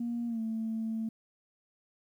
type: tone with pitch glide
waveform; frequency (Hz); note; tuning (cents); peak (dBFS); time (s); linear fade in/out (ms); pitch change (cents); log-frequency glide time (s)
sine; 236.4 to 223.1; A#3 to A3; +24 to +24; -30; 0-1.09; 5; -100; 0.27-0.4
effects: tanh soft clip ceiling -27 dBFS + 11-bit